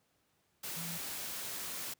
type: tone in noise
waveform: sine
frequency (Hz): 168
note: E3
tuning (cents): +33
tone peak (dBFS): -43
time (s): 0.76-0.98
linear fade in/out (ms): 10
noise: white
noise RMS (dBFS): -41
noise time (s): 0.63-1.94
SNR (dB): -5
effects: pink hiss -75 dBFS RMS until 1.99 s + high-pass 80 Hz 12 dB/octave